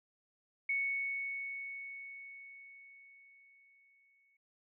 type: tone with exponential decay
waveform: sine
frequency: 2217 Hz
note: C#7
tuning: in tune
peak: -30 dBFS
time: 0.69-4.37 s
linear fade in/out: 5 ms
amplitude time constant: 800 ms
effects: none